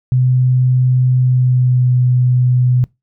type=tone with pitch glide; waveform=sine; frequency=127.2 to 125.23 Hz; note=C3 to B2; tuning=-48 to +24 cents; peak=-9 dBFS; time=0.12-2.84 s; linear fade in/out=0 ms; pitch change=-28 cents; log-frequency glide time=1.19-1.93 s; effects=noise-tail reverb RT60 0.2 s tail -23 dB re dry